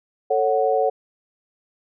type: chord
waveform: sine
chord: F# minor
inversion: first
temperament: just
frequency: 444 / 555 / 740 Hz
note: A4 / C#5 / F#5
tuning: +16 / +2 / 0 cents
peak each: -21 dBFS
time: 0.3-0.9 s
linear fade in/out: 10 ms
effects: none